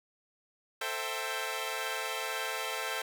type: chord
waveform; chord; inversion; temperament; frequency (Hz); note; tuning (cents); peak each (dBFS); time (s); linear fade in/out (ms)
10% pulse; A minor seventh; none; equal with one note detuned; 444.9 / 523.3 / 659.3 / 784; A4 / C5 / E5 / G5; +19 / 0 / 0 / 0; -30 / -30 / -31 / -32; 0.81-3.02; 5
effects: none